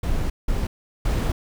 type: noise bursts at uneven times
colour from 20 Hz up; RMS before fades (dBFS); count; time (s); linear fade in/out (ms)
brown; -22; 3; 0.03-0.3 / 0.48-0.67 / 1.05-1.32; 5
effects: none